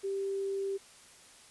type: tone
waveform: sine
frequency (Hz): 392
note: G4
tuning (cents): 0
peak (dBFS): -31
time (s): 0.03-0.78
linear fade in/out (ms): 20
effects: white hiss -56 dBFS RMS until 1.5 s + resampled to 24000 Hz